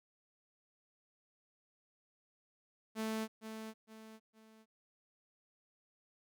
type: tone with echo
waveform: sawtooth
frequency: 220 Hz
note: A3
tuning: in tune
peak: -32 dBFS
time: 2.95-3.28 s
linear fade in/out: 50 ms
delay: 460 ms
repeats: 3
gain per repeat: -8 dB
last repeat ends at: 4.66 s
effects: none